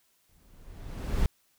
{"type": "noise with exponential growth", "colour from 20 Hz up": "brown", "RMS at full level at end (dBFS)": -24, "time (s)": [0.29, 1.26], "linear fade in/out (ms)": 1, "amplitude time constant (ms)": 210, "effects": ["white hiss -69 dBFS RMS until 1.58 s"]}